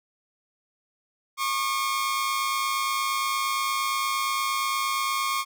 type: tone pair together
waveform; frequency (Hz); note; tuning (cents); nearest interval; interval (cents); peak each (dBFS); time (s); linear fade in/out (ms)
sawtooth; 1091.4 / 1200; C#6 / D6; -27 / +37; major second; 164; -22 / -26; 1.37-5.45; 50
effects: none